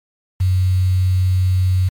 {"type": "tone with quantisation", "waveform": "sine", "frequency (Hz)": 92.5, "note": "F#2", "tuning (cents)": 0, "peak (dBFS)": -12, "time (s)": [0.4, 1.89], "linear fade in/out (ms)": 10, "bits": 6, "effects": ["MP3 96 kbps"]}